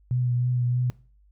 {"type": "tone with vibrato", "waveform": "sine", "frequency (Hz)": 123.47, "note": "B2", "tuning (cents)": 0, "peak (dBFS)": -21, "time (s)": [0.11, 0.9], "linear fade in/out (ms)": 0, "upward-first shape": "triangle", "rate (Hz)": 3.2, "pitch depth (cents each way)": 26, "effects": ["noise-tail reverb RT60 0.4 s tail -21 dB re dry", "added 50 Hz sine -55 dBFS peak until 1.31 s"]}